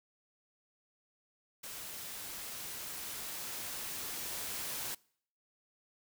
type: noise with level ramp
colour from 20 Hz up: white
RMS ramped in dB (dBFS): -45 to -39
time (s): 1.63-4.95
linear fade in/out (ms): 10
effects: noise-tail reverb RT60 0.6 s tail -25 dB re dry